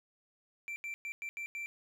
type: tone bursts at uneven times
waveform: triangle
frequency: 2347 Hz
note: D7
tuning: 2 cents flat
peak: -36 dBFS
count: 6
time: 0.68-0.76 / 0.84-0.94 / 1.05-1.12 / 1.22-1.29 / 1.37-1.46 / 1.55-1.66 s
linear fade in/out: 0 ms
effects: none